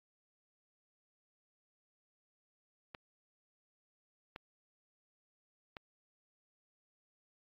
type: clicks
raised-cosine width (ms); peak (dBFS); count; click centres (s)
0.3; -28; 3; 2.948 / 4.361 / 5.768
effects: low-pass 4000 Hz 12 dB/octave + AAC 32 kbps